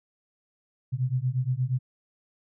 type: beating tone pair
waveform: sine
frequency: 123.47 / 131.97 Hz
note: B2 / C3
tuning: 0 / +15 cents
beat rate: 8.5 Hz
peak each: -27 dBFS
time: 0.92-1.79 s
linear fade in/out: 20 ms
effects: none